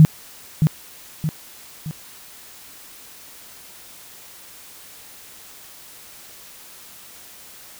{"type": "tone with echo", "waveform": "sine", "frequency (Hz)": 155.9, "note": "D#3", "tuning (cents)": 4, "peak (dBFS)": -4, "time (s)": [0, 0.05], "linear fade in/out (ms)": 0, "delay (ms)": 620, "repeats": 3, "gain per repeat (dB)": -7, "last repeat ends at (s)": 1.91, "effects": ["white hiss -43 dBFS RMS until 7.79 s"]}